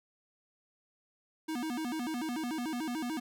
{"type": "tone with vibrato", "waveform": "square", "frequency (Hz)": 277.2, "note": "C#4", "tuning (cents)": 0, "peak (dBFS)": -34, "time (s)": [1.48, 3.2], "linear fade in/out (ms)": 10, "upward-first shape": "square", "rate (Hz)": 6.8, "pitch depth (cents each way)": 230, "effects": []}